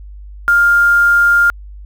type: tone with quantisation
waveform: sine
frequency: 1404 Hz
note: F6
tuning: 9 cents sharp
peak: -7 dBFS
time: 0.48-1.5 s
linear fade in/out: 0 ms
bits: 5
effects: added 50 Hz sine -30 dBFS peak until 1.85 s